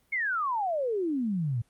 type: exponential sweep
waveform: sine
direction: down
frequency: 2217 to 110 Hz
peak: -26 dBFS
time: 0.12-1.62 s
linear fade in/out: 10 ms
effects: pink hiss -68 dBFS RMS until 1.69 s + Opus 32 kbps